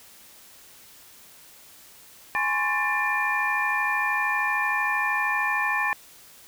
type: tone cluster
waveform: sine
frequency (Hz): 833 / 1036 / 1109 / 1776 / 2398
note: G#5 / C6 / C#6 / A6 / D7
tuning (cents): +5 / -17 / 0 / +16 / +36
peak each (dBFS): -30 / -30 / -32 / -25 / -29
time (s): 2.35-5.93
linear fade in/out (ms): 0
effects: white hiss -50 dBFS RMS until 6.47 s